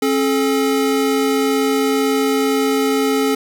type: tone pair together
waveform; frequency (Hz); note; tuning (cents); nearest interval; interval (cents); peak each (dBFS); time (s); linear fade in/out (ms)
square; 270.4 / 430; C#4 / A4; -43 / -40; minor sixth; 803; -18; 0.02-3.35; 5
effects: none